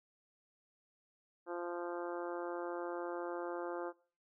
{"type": "harmonic tone", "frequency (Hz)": 174, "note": "F3", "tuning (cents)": -6, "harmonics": [2, 3, 4, 5, 6, 7, 8, 9], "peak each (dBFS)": [-41, -44, -48, -48, -52, -51, -53, -55], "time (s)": [1.46, 3.93], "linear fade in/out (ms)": 50, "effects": ["noise-tail reverb RT60 0.4 s tail -19 dB re dry"]}